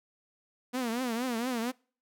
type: tone with vibrato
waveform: sawtooth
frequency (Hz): 241.4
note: B3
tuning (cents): -39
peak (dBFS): -26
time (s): 0.73-1.72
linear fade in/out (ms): 20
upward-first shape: triangle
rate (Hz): 4.3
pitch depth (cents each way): 160
effects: noise-tail reverb RT60 0.4 s tail -25 dB re dry